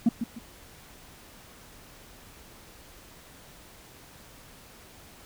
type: tone with echo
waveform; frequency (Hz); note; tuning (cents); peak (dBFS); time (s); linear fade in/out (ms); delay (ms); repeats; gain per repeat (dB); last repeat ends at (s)
sine; 232.1; A#3; -7; -14; 0.06-0.09; 5; 150; 2; -11; 0.39
effects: tanh soft clip ceiling -16 dBFS + pink hiss -51 dBFS RMS until 5.25 s